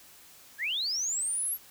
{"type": "linear sweep", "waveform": "sine", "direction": "up", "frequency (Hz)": [1568, 11840], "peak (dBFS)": -28, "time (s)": [0.58, 1.58], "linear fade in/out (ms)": 50, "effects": ["white hiss -54 dBFS RMS until 1.7 s"]}